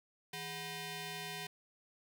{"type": "ring-modulated tone", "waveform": "10% pulse", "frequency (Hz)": 574, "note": "D5", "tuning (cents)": -40, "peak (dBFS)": -30, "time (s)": [0.33, 1.47], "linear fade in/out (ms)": 5, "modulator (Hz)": 1310, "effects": []}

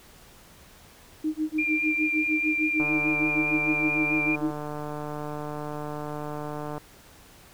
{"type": "tone with tremolo", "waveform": "sine", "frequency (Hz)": 310.3, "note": "D#4", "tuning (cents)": -5, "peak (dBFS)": -22, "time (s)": [1.24, 4.51], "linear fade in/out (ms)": 5, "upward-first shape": "sine", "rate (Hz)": 6.6, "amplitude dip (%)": 100}
{"type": "tone with vibrato", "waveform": "sine", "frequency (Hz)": 2384, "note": "D7", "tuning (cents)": 25, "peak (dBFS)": -24, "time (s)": [1.58, 4.36], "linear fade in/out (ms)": 10, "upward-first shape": "triangle", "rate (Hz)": 4.8, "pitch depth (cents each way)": 14}
{"type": "click train", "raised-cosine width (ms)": 1, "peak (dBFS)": -21, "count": 594, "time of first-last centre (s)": [2.8, 6.78], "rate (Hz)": 149}
{"effects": ["pink hiss -52 dBFS RMS until 7.53 s"]}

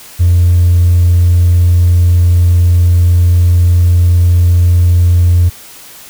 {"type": "tone with hard clipping", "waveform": "sine", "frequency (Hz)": 87.5, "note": "F2", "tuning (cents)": 4, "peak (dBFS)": -5, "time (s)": [0.19, 5.5], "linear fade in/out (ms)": 20, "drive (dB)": 1, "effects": ["white hiss -34 dBFS RMS until 6.09 s"]}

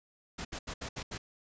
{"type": "noise bursts at uneven times", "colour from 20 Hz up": "pink", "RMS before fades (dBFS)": -39, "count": 6, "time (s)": [[0.38, 0.45], [0.52, 0.59], [0.67, 0.74], [0.81, 0.89], [0.96, 1.03], [1.11, 1.18]], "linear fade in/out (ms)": 10, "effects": ["resampled to 16000 Hz"]}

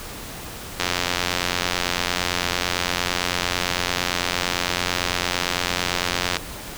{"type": "click train", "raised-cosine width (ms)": 0.2, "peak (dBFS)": -3, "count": 496, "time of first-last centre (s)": [0.8, 6.368], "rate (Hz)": 88.9, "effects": ["pink hiss -35 dBFS RMS until 6.77 s"]}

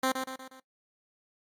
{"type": "tone with echo", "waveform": "10% pulse", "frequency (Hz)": 261.6, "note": "C4", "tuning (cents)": 0, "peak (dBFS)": -17, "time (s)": [0.03, 0.12], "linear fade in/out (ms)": 5, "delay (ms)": 120, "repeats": 4, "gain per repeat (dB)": -6, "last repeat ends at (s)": 0.6, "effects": ["noise-tail reverb RT60 0.1 s tail -18 dB re dry", "AAC 64 kbps"]}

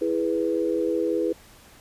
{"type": "chord", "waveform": "sine", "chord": "E major", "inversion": "none", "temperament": "equal", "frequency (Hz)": [329.6, 415.3, 493.9], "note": ["E4", "G#4", "B4"], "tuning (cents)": [0, 0, 0], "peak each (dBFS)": [-25, -27, -26], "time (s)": [0.01, 1.33], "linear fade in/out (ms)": 10, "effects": ["pink hiss -51 dBFS RMS until 1.8 s", "resampled to 32000 Hz"]}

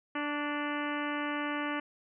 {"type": "harmonic tone with a mistuned harmonic", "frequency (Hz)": 293.7, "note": "D4", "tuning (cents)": 0, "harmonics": [1, 2, 3, 4, 5, 6, 7, 8, 9, 10], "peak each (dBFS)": [-35, -41, -41, -39, -41, -41, -43, -46, -47, -47], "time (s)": [0.15, 1.8], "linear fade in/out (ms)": 5, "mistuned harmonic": 4, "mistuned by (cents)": -24, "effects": []}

